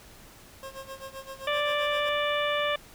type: tone with tremolo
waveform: 25% pulse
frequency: 537 Hz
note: C5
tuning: 45 cents sharp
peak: -33 dBFS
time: 0.63-2.09 s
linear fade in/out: 0 ms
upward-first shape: sine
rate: 7.7 Hz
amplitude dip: 85%
type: harmonic tone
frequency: 587.3 Hz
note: D5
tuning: in tune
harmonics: 1 / 2 / 3 / 4 / 5 / 6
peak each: -28 / -31 / -33 / -34 / -35 / -36 dBFS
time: 1.47-2.76 s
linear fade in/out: 5 ms
effects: pink hiss -51 dBFS RMS until 2.94 s